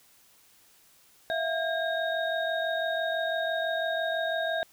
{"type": "tone cluster", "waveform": "sine", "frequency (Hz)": [656, 702, 1614, 3734], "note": ["E5", "F5", "G#6", "A#7"], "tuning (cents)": [-9, 9, -50, 2], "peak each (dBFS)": [-29, -35, -32, -37], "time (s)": [1.3, 4.63], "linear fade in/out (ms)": 0, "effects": ["white hiss -60 dBFS RMS until 4.72 s"]}